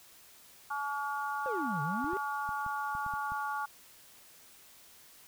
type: harmonic tone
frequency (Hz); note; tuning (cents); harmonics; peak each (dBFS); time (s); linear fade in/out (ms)
284.5; C#4; +45; 3 / 4 / 5; -36 / -37 / -38; 0.7-3.66; 10
type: exponential two-way sweep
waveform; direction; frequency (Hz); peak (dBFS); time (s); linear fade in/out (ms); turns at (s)
triangle; down then up; 557 to 139.7 to 412.1; -32; 1.46-2.17; 0; 1.82
type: clicks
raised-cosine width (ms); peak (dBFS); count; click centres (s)
5; -35; 8; 2.044 / 2.133 / 2.491 / 2.664 / 2.951 / 3.064 / 3.138 / 3.32
effects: white hiss -57 dBFS RMS until 5.27 s